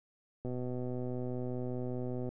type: click train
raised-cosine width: 2 ms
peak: -26 dBFS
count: 231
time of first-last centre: 0.45-2.29 s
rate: 125 Hz
effects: none